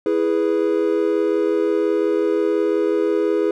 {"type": "chord", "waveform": "triangle", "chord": "E major", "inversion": "none", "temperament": "equal", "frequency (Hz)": [329.6, 415.3, 493.9], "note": ["E4", "G#4", "B4"], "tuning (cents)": [0, 0, 0], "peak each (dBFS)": [-19, -17, -21], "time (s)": [0.06, 3.51], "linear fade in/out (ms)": 2, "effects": []}